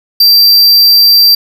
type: tone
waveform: square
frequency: 4699 Hz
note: D8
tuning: in tune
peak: -3 dBFS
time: 0.2-1.35 s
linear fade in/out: 5 ms
effects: none